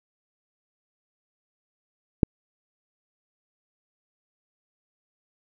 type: click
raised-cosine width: 3 ms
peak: -3 dBFS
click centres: 2.232 s
effects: none